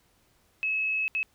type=tone bursts at uneven times; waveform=sine; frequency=2582 Hz; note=E7; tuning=37 cents flat; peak=-25 dBFS; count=2; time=0.63-1.08 / 1.15-1.23 s; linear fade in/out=0 ms; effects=pink hiss -66 dBFS RMS until 1.34 s